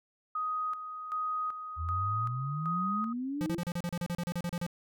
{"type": "tone with tremolo", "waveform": "sine", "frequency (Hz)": 1251, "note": "D#6", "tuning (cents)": 9, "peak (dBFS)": -30, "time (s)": [0.35, 3.13], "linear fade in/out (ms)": 5, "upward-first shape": "square", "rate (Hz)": 1.3, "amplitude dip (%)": 60}
{"type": "exponential sweep", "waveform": "sine", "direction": "up", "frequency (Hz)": [77.78, 348.3], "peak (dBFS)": -32, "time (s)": [1.76, 3.6], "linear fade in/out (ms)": 50}
{"type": "tone bursts", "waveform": "square", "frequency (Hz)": 174, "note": "F3", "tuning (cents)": -6, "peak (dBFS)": -32, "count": 15, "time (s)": [3.41, 4.665], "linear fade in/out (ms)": 0, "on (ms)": 51, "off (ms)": 35}
{"effects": []}